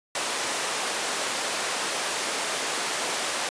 pink high-pass noise, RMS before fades -28 dBFS, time 0.15-3.49 s, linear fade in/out 2 ms, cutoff 500 Hz, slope 12 dB/octave, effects resampled to 22050 Hz

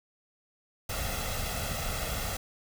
pink noise with comb filter, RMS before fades -33 dBFS, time 0.89-2.37 s, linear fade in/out 5 ms, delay 1.5 ms, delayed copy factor +0.65, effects none

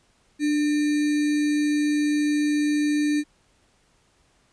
sine tone with sample-and-hold, 296.4 Hz, D4, 16 cents sharp, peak -19 dBFS, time 0.39-3.24 s, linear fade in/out 50 ms, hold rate 2100 Hz, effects pink hiss -63 dBFS RMS until 4.52 s + resampled to 22050 Hz

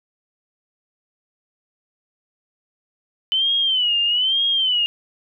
sine tone with vibrato, 3027 Hz, F#7, 39 cents sharp, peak -16 dBFS, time 3.32-4.86 s, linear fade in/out 0 ms, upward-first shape sine, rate 1.1 Hz, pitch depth 130 cents each way, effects none

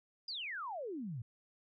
sine exponential sweep, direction down, 5030 to 107 Hz, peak -39 dBFS, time 0.28-1.22 s, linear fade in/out 5 ms, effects none

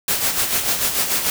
white noise with tremolo, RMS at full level -18 dBFS, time 0.08-1.3 s, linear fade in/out 2 ms, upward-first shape sine, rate 6.8 Hz, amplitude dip 55%, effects none

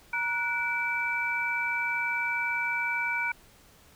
sine tone cluster, 942 / 1473 / 2315 Hz, A#5 / F#6 / D7, +18 / -8 / -25 cents, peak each -34 / -31 / -29 dBFS, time 0.13-3.32 s, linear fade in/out 5 ms, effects pink hiss -57 dBFS RMS until 3.95 s

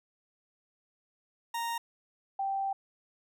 40% pulse / sine tone pair in turn, 930 / 782 Hz, A#5 / G5, -4 / -4 cents, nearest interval minor third, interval 300 cents, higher first, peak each -31 / -29 dBFS, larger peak second, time 1.54-1.78 / 2.39-2.73 s, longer second, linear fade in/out 5 ms, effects none

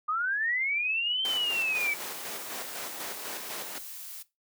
sine linear two-way sweep, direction up then down, 1200 to 3136 to 2271 Hz, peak -26 dBFS, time 0.08-1.94 s, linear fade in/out 10 ms, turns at 1.24 s
pink noise with tremolo, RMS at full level -36 dBFS, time 1.25-3.78 s, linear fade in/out 0 ms, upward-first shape square, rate 4 Hz, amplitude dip 40%
blue noise, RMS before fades -42 dBFS, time 1.79-4.23 s, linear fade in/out 10 ms
effects noise-tail reverb RT60 0.2 s tail -17 dB re dry + high-pass 400 Hz 12 dB/octave

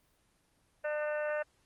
harmonic tone with a mistuned harmonic, 300 Hz, D4, 37 cents sharp, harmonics 2 / 3 / 4 / 5 / 6 / 7 / 8 / 9, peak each -32 / -46 / -45 / -40 / -42 / -53 / -56 / -49 dBFS, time 0.84-1.43 s, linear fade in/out 10 ms, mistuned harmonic 4, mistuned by +16 cents, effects pink hiss -71 dBFS RMS until 1.65 s + Opus 24 kbps

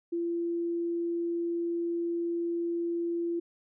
sine tone, 340.7 Hz, F4, 43 cents flat, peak -28 dBFS, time 0.12-3.4 s, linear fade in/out 10 ms, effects none

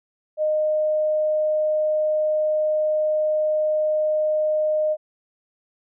sine tone, 615 Hz, D#5, 20 cents flat, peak -18 dBFS, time 0.37-4.97 s, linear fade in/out 50 ms, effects none

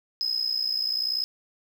sine tone with amplitude modulation, 5090 Hz, D#8, 39 cents sharp, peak -19 dBFS, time 0.21-1.24 s, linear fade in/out 0 ms, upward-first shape sine, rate 60.6 Hz, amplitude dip 85%, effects tanh soft clip ceiling -20 dBFS + 8-bit

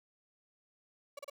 35% pulse tone bursts, 568 Hz, C#5, 42 cents sharp, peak -40 dBFS, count 3, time 1.17-1.299 s, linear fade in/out 5 ms, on 21 ms, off 33 ms, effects none

